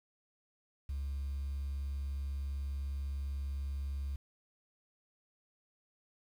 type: tone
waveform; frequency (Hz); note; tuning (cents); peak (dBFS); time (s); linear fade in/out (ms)
sine; 69.3; C#2; 0; -33; 0.89-4.16; 5
effects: tanh soft clip ceiling -33 dBFS + 10-bit